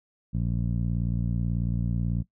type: tone with low-pass filter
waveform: 15% pulse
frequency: 58.27 Hz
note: A#1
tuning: in tune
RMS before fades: -27 dBFS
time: 0.33-2.23 s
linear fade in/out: 20 ms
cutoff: 180 Hz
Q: 1.5
effects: noise-tail reverb RT60 0.1 s tail -18 dB re dry